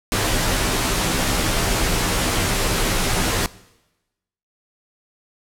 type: noise with comb filter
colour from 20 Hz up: pink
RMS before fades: -20 dBFS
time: 0.12-3.46 s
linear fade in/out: 0 ms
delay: 14 ms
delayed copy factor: -0.8
effects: noise-tail reverb RT60 1.0 s tail -20 dB re dry + low-pass 12000 Hz 12 dB/octave